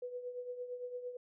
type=tone with tremolo; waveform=sine; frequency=493.9 Hz; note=B4; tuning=in tune; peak=-37 dBFS; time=0.02-1.17 s; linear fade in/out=5 ms; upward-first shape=triangle; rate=8.8 Hz; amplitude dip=70%; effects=none